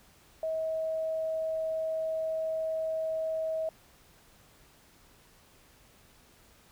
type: tone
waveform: sine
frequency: 640 Hz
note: D#5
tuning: 49 cents sharp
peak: -29 dBFS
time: 0.43-3.69 s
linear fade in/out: 2 ms
effects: pink hiss -60 dBFS RMS until 6.71 s